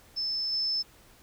sine tone with level steps, 5260 Hz, E8, 5 cents flat, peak -28 / -26 dBFS, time 0.16-0.83 s, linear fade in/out 20 ms, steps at 0.52 s, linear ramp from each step 10 ms, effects pink hiss -57 dBFS RMS until 1.22 s

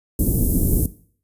pink band-stop noise, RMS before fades -18 dBFS, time 0.19-0.86 s, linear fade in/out 2 ms, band 350 to 11000 Hz, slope 24 dB/octave, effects noise-tail reverb RT60 0.5 s tail -17 dB re dry + resampled to 32000 Hz

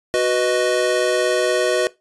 square chord, B major, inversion second, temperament equal, 370 / 493.9 / 622.3 Hz, F#4 / B4 / D#5, 0 / 0 / 0 cents, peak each -21 dBFS, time 0.14-1.87 s, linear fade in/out 0 ms, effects noise-tail reverb RT60 0.2 s tail -19 dB re dry + resampled to 24000 Hz

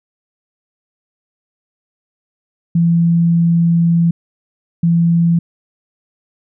sine tone bursts at uneven times, 168.7 Hz, E3, 40 cents sharp, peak -9 dBFS, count 2, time 2.75-4.11 / 4.83-5.39 s, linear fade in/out 5 ms, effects none

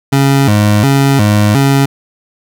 25% pulse tone with vibrato, 120 Hz, B2, 49 cents flat, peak -3 dBFS, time 0.12-1.86 s, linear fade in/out 10 ms, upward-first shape square, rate 1.4 Hz, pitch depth 240 cents each way, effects none

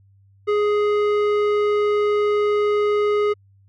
square tone, 416.3 Hz, G#4, 4 cents sharp, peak -17 dBFS, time 0.47-3.34 s, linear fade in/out 20 ms, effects added 98 Hz sine -51 dBFS peak until 3.68 s + low-pass 2000 Hz 12 dB/octave

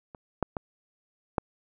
clicks, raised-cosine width 1 ms, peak -29 / -11 / -17 / -10 dBFS, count 4, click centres 0.148 / 0.427 / 0.568 / 1.382 s, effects none

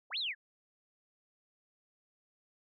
sine linear two-way sweep, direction up then down, 378.6 to 4345 to 1587 Hz, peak -33 dBFS, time 0.1-0.35 s, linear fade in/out 50 ms, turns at 0.18 s, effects none

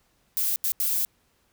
violet noise bursts at uneven times, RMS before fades -25 dBFS, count 3, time 0.37-0.56 / 0.64-0.72 / 0.8-1.05 s, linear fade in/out 0 ms, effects pink hiss -67 dBFS RMS until 1.52 s

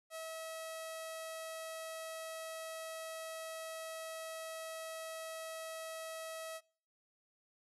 sawtooth tone with low-pass filter, 645 Hz, E5, 38 cents flat, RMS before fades -45 dBFS, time 0.1-6.61 s, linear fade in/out 50 ms, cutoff 11000 Hz, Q 1.9, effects noise-tail reverb RT60 0.6 s tail -26 dB re dry

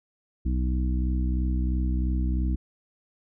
harmonic tone, 63 Hz, B1, 35 cents sharp, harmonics 1 / 2 / 3 / 4 / 5, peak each -23 / -37 / -33 / -36 / -36 dBFS, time 0.45-2.56 s, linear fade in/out 10 ms, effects none

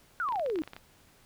sine exponential sweep, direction down, 1513 to 293.7 Hz, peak -28 dBFS, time 0.2-0.62 s, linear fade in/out 0 ms
clicks, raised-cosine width 0.3 ms, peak -27 dBFS, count 12, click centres 0.288 / 0.323 / 0.358 / 0.396 / 0.462 / 0.5 / 0.558 / 0.588 / 0.636 / 0.676 / 0.734 / 0.765 s
effects pink hiss -61 dBFS RMS until 1.25 s

